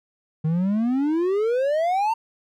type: exponential sweep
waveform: triangle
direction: up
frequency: 152.5 to 923 Hz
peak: -17 dBFS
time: 0.44-2.14 s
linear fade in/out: 10 ms
effects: none